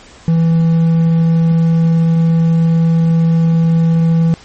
triangle tone, 164.81 Hz, E3, in tune, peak -6 dBFS, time 0.28-4.34 s, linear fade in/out 0 ms, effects pink hiss -40 dBFS RMS until 4.44 s + MP3 32 kbps

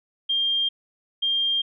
sine tone pair in turn, 3200 / 3200 Hz, G7 / G7, +35 / +35 cents, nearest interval unison, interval 0 cents, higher neither, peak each -20 dBFS, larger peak neither, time 0.29-0.69 / 1.22-1.62 s, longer neither, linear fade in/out 10 ms, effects none

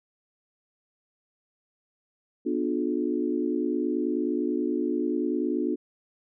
sine chord, B diminished seventh, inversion none, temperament just, 246.9 / 296.3 / 355.6 / 426.7 Hz, B3 / D4 / F4 / Ab4, 0 / +15 / +31 / +47 cents, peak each -30 / -28 / -29 / -34 dBFS, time 2.45-5.76 s, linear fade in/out 20 ms, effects none

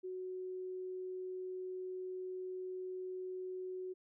sine tone, 370 Hz, F#4, in tune, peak -40 dBFS, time 0.03-3.94 s, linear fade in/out 20 ms, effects none

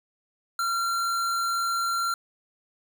square tone, 1371 Hz, F6, 32 cents flat, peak -25 dBFS, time 0.59-2.14 s, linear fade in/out 2 ms, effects none

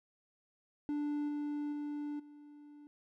triangle tone with level steps, 293.7 Hz, D4, in tune, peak -31 / -33 / -35 / -50 dBFS, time 0.89-2.87 s, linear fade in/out 0 ms, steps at 1.28 / 1.72 / 2.19 s, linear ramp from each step 10 ms, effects none

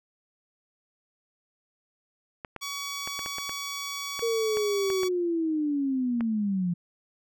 clicks, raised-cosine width 0.5 ms, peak -21 dBFS, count 12, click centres 2.448 / 2.563 / 3.075 / 3.192 / 3.261 / 3.384 / 3.494 / 4.193 / 4.571 / 4.902 / 5.033 / 6.208 s
10% pulse tone, 1130 Hz, C#6, 33 cents sharp, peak -24 dBFS, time 2.61-5.09 s, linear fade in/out 20 ms
sine linear sweep, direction down, 466.2 to 170.2 Hz, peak -24 dBFS, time 4.22-6.74 s, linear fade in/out 10 ms
effects none

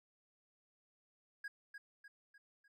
triangle tone with echo, 1645 Hz, G#6, 17 cents flat, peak -40 dBFS, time 1.44-1.48 s, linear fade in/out 5 ms, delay 300 ms, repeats 4, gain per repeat -6 dB, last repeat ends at 2.68 s, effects none

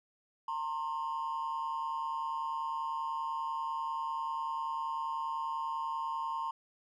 triangle ring-modulated tone, 987.8 Hz, B5, in tune, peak -27 dBFS, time 0.48-6.51 s, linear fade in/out 5 ms, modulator 75.1 Hz, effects tanh soft clip ceiling -28 dBFS

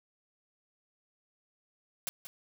white noise with echo, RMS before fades -35 dBFS, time 2.07-2.09 s, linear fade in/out 0 ms, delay 180 ms, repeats 1, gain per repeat -10 dB, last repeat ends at 2.27 s, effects none

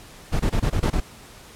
brown noise bursts, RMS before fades -20 dBFS, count 7, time 0.32-1.004 s, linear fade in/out 10 ms, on 78 ms, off 23 ms, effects pink hiss -45 dBFS RMS until 1.55 s + low-pass 12000 Hz 12 dB/octave

